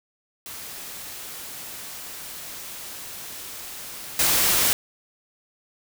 white noise with level steps, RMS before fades -37 / -20 dBFS, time 0.46-4.73 s, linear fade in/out 0 ms, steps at 4.19 s, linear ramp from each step 2 ms, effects none

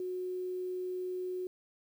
sine tone with quantisation, 365.9 Hz, F#4, 19 cents flat, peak -34 dBFS, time 0-1.47 s, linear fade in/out 2 ms, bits 10, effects none

